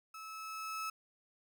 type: tone with level ramp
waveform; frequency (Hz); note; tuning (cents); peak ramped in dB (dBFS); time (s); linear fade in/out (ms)
35% pulse; 1300; E6; -24; -45 to -35; 0.14-0.9; 5
effects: none